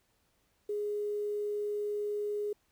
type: tone with quantisation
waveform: sine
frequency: 415.3 Hz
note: G#4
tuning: in tune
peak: -31 dBFS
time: 0.69-2.53 s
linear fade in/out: 5 ms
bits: 10
effects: pink hiss -73 dBFS RMS until 2.71 s